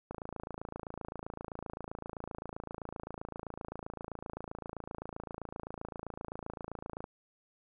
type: click train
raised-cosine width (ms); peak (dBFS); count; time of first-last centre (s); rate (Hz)
1; -26; 193; 0.11-7.041; 27.7
effects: none